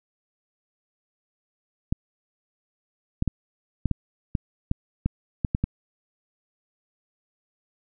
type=clicks; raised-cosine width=5 ms; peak=-10 dBFS; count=11; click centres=1.925 / 3.224 / 3.277 / 3.857 / 3.913 / 4.352 / 4.714 / 5.06 / 5.448 / 5.549 / 5.64 s; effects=none